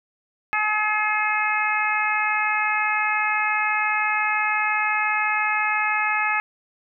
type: harmonic tone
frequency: 425.8 Hz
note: G#4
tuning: 43 cents sharp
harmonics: 2 / 3 / 4 / 5 / 6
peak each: -26 / -26 / -26 / -26 / -26 dBFS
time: 0.53-6.4 s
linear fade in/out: 0 ms
effects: none